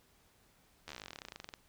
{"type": "slowing click train", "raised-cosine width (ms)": 0.2, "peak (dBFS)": -27, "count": 26, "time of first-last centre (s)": [0.88, 1.538], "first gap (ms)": 12, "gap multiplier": 1.06, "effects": ["pink hiss -68 dBFS RMS until 1.68 s"]}